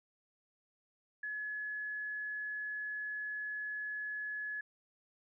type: tone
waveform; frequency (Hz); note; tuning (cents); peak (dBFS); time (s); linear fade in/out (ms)
sine; 1700; G#6; +40; -37; 1.23-4.61; 5
effects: none